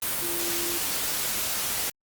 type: tone in noise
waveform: sine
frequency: 343.3 Hz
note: F4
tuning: 30 cents flat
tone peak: -34 dBFS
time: 0.22-0.78 s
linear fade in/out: 5 ms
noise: white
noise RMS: -28 dBFS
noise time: 0.02-1.9 s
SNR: -9 dB
effects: Opus 32 kbps